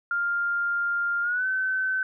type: tone with pitch glide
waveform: sine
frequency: 1400 to 1526.7 Hz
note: F6 to G6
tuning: +4 to -46 cents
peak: -23 dBFS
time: 0.11-2.03 s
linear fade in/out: 2 ms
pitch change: +150 cents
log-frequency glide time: 1.22-1.46 s
effects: none